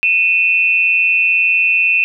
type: tone pair together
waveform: sine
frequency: 2489 / 2669 Hz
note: D#7 / E7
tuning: 0 / +21 cents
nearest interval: minor second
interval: 121 cents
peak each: -13 dBFS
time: 0.03-2.04 s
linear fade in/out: 0 ms
effects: none